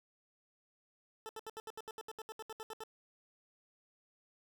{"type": "tone bursts", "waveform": "20% pulse", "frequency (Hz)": 440, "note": "A4", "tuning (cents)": 0, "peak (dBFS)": -38, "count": 16, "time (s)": [1.26, 2.836], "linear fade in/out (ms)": 0, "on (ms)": 31, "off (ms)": 72, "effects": []}